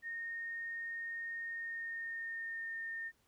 sine tone with pitch glide, 1845 to 1822.8 Hz, A#6 to A#6, -18 to -39 cents, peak -39 dBFS, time 0.02-3.12 s, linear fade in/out 50 ms, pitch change -21 cents, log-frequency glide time 1.44-2.77 s, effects pink hiss -74 dBFS RMS until 3.27 s

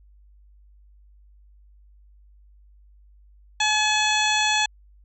harmonic tone, 853 Hz, G#5, 46 cents sharp, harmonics 1 / 2 / 3 / 4 / 5 / 7 / 8 / 9, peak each -24 / -26 / -25 / -25 / -30 / -31 / -34 / -35 dBFS, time 3.6-4.66 s, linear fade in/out 5 ms, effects added 50 Hz sine -50 dBFS peak until 5.04 s

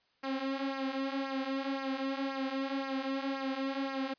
sawtooth tone with flanger, 269.8 Hz, C#4, 47 cents flat, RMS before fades -35 dBFS, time 0.23-4.14 s, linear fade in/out 10 ms, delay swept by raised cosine 0.26 to 5.06 ms, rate 1.9 Hz, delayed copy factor -0.7, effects white hiss -72 dBFS RMS until 4.18 s + resampled to 11025 Hz

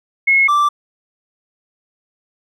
sine / triangle tone pair in turn, 2173 / 1171.9 Hz, C#7 / D6, -35 / -4 cents, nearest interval major seventh, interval 1069 cents, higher first, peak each -9 dBFS, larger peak neither, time 0.27-0.48 / 0.48-0.69 s, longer neither, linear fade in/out 10 ms, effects none

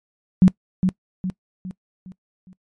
sine tone with echo, 185 Hz, F#3, in tune, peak -7 dBFS, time 0.42-0.48 s, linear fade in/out 0 ms, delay 410 ms, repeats 5, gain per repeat -7 dB, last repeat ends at 2.53 s, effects noise-tail reverb RT60 0.1 s tail -21 dB re dry + MP3 48 kbps

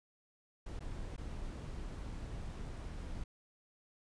brown noise with dropouts, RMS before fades -43 dBFS, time 0.66-3.24 s, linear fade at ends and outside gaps 5 ms, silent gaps 0.793-0.805 / 1.165-1.178 s, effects resampled to 22050 Hz

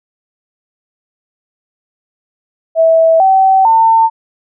sine tone with pitch steps, 652 / 766.5 / 901 Hz, E5 / G5 / A5, -19 / -39 / +41 cents, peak -5 dBFS, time 2.75-4.1 s, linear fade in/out 50 ms, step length 450 ms, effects none

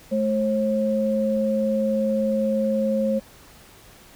sine tone pair together, 215.6 / 538 Hz, A3 / C5, -35 / +48 cents, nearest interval octave + major third, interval 1583 cents, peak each -22 dBFS, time 0.11-3.2 s, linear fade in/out 20 ms, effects pink hiss -49 dBFS RMS until 4.15 s

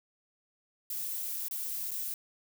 violet noise with dropouts, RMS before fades -36 dBFS, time 0.9-2.14 s, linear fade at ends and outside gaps 2 ms, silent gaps 1.484-1.51 / 1.909-1.914 s, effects none

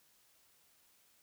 silence, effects white hiss -69 dBFS RMS until 1.22 s

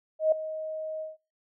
sine tone with ADSR envelope, 628 Hz, D#5, 16 cents sharp, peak -17 dBFS, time 0.19-1.17 s, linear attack 130 ms, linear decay 4 ms, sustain -15 dB, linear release 160 ms, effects noise-tail reverb RT60 0.3 s tail -25 dB re dry

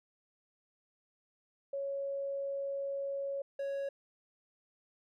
sine / triangle tone pair in turn, 554.4 / 554.4 Hz, C#5 / C#5, 0 / 0 cents, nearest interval unison, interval 0 cents, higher neither, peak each -34 / -32 dBFS, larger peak second, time 1.73-3.42 / 3.59-3.89 s, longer first, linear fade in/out 5 ms, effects none

